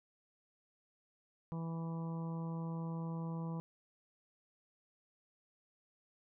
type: harmonic tone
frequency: 164.81 Hz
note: E3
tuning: in tune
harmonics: 1 / 2 / 3 / 4 / 5 / 6 / 7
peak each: -38 / -51 / -51 / -58 / -56 / -52 / -59 dBFS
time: 1.52-3.6 s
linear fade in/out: 0 ms
effects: none